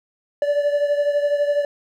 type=beating tone pair; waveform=triangle; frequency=578 / 590 Hz; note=D5 / D5; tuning=-28 / +8 cents; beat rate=12 Hz; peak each=-16 / -22 dBFS; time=0.42-1.65 s; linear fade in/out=2 ms; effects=none